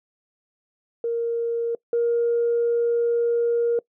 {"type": "tone pair in turn", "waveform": "sine", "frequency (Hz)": [466.2, 470.5], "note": ["A#4", "A#4"], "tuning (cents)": [0, 16], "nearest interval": "unison", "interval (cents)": 16, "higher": "second", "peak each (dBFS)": [-21, -17], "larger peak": "second", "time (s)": [[1.04, 1.75], [1.93, 3.79]], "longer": "second", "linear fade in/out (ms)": 2, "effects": ["noise-tail reverb RT60 0.1 s tail -23 dB re dry", "tanh soft clip ceiling -14 dBFS"]}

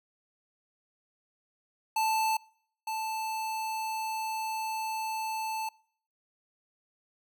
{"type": "tone pair in turn", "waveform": "square", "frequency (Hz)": [880, 880], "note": ["A5", "A5"], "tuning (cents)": [0, 0], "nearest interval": "unison", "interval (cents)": 0, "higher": "neither", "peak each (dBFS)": [-26, -32], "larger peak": "first", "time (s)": [[1.96, 2.37], [2.87, 5.69]], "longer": "second", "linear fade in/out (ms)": 5, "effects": ["noise-tail reverb RT60 0.6 s tail -25 dB re dry"]}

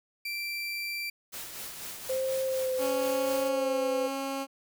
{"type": "tone", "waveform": "30% pulse", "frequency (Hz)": 2349, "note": "D7", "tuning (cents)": 0, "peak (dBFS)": -30, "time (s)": [0.25, 1.1], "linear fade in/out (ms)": 5}
{"type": "noise with tremolo", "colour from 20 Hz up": "white", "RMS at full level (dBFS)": -39, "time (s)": [1.32, 3.5], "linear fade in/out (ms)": 20, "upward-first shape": "sine", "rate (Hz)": 4.1, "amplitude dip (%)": 40}
{"type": "tone with vibrato", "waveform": "sine", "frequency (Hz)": 520, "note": "C5", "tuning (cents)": -11, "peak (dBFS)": -27, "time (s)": [2.09, 4.08], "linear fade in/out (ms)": 10, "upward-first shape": "sine", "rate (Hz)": 0.92, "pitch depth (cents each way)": 27}
{"type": "tone with pitch glide", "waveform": "15% pulse", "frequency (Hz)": [277, 272.2], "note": ["C#4", "C#4"], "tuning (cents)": [-1, -31], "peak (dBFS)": -25, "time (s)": [2.78, 4.47], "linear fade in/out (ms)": 50, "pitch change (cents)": -30, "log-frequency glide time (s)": [3.49, 3.68]}
{"effects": []}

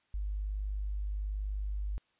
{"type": "tone", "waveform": "sine", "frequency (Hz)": 50.6, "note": "G#1", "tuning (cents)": -44, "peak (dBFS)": -32, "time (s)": [0.14, 1.98], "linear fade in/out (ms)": 0, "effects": ["white hiss -73 dBFS RMS until 2.19 s", "resampled to 8000 Hz"]}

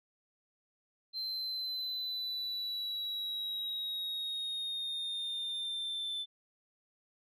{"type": "linear sweep", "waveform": "sine", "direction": "down", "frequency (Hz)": [4118, 3520], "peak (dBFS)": -32, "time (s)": [1.13, 6.26], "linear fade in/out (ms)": 50, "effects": ["tanh soft clip ceiling -34 dBFS"]}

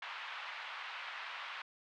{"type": "band-pass noise", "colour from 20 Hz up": "pink", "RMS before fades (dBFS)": -45, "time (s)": [0.02, 1.62], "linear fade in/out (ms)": 5, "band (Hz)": [950, 3300], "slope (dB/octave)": 24, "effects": []}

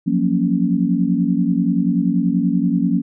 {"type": "chord", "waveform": "sine", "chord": "Gb major seventh", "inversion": "third", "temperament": "equal", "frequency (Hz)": [174.61, 185, 233.1, 277.2], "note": ["F3", "Gb3", "Bb3", "Db4"], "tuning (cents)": [0, 0, 0, 0], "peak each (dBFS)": -20, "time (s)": [0.06, 3.02], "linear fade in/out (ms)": 20, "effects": []}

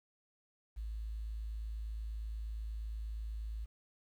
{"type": "tone", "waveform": "sine", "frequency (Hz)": 54.2, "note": "A1", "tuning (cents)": -25, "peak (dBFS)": -38, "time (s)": [0.76, 3.66], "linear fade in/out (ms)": 20, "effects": ["11-bit"]}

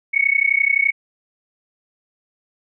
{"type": "tone with amplitude modulation", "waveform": "sine", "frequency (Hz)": 2217, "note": "C#7", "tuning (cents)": 0, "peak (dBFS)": -10, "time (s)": [0.13, 0.92], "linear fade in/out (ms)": 20, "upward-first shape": "sine", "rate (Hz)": 31.7, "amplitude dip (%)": 95, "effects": []}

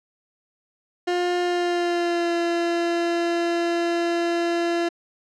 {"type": "tone with pitch glide", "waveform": "30% pulse", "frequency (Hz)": [354.6, 341.3], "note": ["F4", "F4"], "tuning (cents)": [26, -40], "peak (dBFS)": -18, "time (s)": [1.07, 4.89], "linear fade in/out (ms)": 10, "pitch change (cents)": -66, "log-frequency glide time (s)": [1.4, 2.33], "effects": ["low-pass 5000 Hz 12 dB/octave"]}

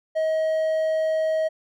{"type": "tone with hard clipping", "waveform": "triangle", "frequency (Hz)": 634, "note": "D#5", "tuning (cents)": 32, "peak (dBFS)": -21, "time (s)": [0.15, 1.49], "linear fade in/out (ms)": 20, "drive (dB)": 6, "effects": []}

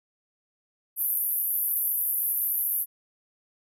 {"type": "band-pass noise", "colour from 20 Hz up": "white", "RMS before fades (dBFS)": -27, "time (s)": [0.96, 2.86], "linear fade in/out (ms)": 50, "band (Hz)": [11000, 14000], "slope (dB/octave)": 96, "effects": []}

